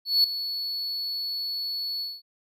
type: tone with ADSR envelope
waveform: triangle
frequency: 4412 Hz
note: C#8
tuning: 9 cents flat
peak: -14 dBFS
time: 0.05-2.22 s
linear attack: 190 ms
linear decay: 4 ms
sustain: -13 dB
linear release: 210 ms
effects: none